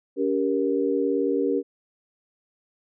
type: chord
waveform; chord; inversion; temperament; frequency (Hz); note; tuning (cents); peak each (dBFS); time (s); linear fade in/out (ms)
sine; G diminished; second; just; 282.2 / 392 / 470.4; Db4 / G4 / Bb4; +31 / 0 / +16; -25; 0.16-1.63; 50
effects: none